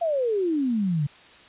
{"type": "exponential sweep", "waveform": "sine", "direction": "down", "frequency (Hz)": [699, 138.59], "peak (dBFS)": -21, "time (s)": [0.01, 1.07], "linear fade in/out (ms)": 10, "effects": ["white hiss -50 dBFS RMS until 1.48 s", "resampled to 8000 Hz"]}